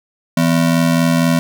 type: ring-modulated tone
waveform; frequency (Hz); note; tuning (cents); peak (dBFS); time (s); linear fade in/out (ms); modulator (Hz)
square; 208; G#3; +3; -9; 0.37-1.39; 0; 42.1
effects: none